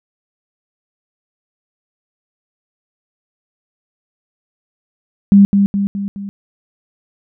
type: tone with echo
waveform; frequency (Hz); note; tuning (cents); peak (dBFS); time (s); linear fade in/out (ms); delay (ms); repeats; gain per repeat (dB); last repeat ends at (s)
sine; 199.5; G3; +31; -3; 5.32-5.45; 0; 210; 4; -5; 6.29
effects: none